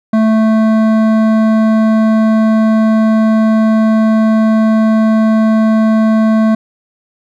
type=tone with hard clipping; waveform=triangle; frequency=220 Hz; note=A3; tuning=in tune; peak=-9 dBFS; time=0.13-6.55 s; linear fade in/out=5 ms; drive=16 dB; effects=none